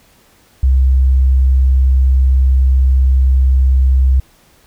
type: tone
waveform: sine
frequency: 65.41 Hz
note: C2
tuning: in tune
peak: -7 dBFS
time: 0.63-4.2 s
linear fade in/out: 5 ms
effects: pink hiss -50 dBFS RMS until 4.66 s